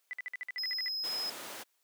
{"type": "tone bursts", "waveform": "sine", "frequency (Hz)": 1995, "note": "B6", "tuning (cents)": 17, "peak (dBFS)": -35, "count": 11, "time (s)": [0.11, 0.882], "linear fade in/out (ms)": 0, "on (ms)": 22, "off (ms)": 53}
{"type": "tone", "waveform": "triangle", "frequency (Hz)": 5110, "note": "D#8", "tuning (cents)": 45, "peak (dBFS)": -32, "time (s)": [0.58, 1.3], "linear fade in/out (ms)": 5}
{"type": "noise", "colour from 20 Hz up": "pink", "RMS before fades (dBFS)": -42, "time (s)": [1.03, 1.64], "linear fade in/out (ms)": 20}
{"effects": ["white hiss -75 dBFS RMS until 1.83 s", "high-pass 400 Hz 12 dB/octave"]}